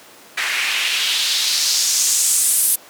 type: noise with band-pass filter sweep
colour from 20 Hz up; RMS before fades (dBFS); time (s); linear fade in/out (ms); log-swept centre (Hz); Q
white; -18; 0.37-2.76; 10; 1900 to 11000; 2.1
effects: pink hiss -43 dBFS RMS until 2.89 s + high-pass 300 Hz 12 dB/octave